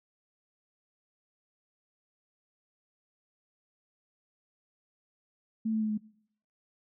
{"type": "tone with pitch steps", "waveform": "sine", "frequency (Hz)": [221.5, 218.7, 215.9, 213.2], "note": ["A3", "A3", "A3", "G#3"], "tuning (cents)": [12, -10, -33, 46], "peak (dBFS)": -27, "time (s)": [5.65, 5.978], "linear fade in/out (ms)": 10, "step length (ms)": 82, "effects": ["noise-tail reverb RT60 0.7 s tail -22 dB re dry"]}